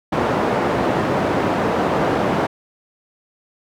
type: band-pass noise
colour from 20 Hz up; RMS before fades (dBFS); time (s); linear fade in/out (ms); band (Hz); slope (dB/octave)
white; -19; 0.12-2.47; 10; 110 to 770; 12
effects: none